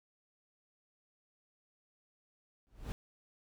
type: noise with exponential growth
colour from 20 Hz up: brown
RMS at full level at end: -33 dBFS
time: 2.67-2.92 s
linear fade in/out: 0 ms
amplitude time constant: 53 ms
effects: none